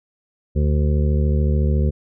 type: harmonic tone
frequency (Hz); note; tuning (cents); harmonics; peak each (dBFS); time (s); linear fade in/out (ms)
73.9; D2; +11; 1 / 2 / 3 / 5 / 6 / 7; -16 / -22 / -26 / -30 / -32 / -33; 0.55-1.91; 20
effects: none